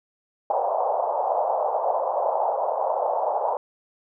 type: band-pass noise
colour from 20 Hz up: pink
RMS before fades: -24 dBFS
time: 0.5-3.57 s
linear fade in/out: 2 ms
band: 540 to 930 Hz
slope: 48 dB/octave
effects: none